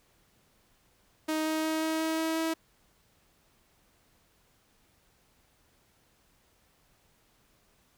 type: tone with pitch steps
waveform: sawtooth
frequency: 312.9 / 314.7 / 316.5 / 318.4 / 320.2 / 322.1 / 323.9 Hz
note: D#4 / D#4 / D#4 / D#4 / D#4 / E4 / E4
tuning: +10 / +20 / +30 / +40 / +50 / -40 / -30 cents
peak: -24 dBFS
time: 1.28-2.54 s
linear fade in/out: 10 ms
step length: 180 ms
effects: pink hiss -67 dBFS RMS until 7.97 s